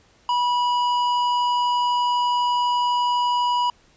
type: tone with hard clipping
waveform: triangle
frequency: 976 Hz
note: B5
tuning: 21 cents flat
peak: -20 dBFS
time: 0.29-3.7 s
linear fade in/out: 2 ms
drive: 13 dB
effects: pink hiss -57 dBFS RMS until 3.96 s + resampled to 16000 Hz